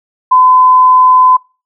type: tone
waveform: sine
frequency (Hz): 1016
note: B5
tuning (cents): +49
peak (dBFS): -3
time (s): 0.31-1.37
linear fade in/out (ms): 10
effects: noise-tail reverb RT60 0.3 s tail -24 dB re dry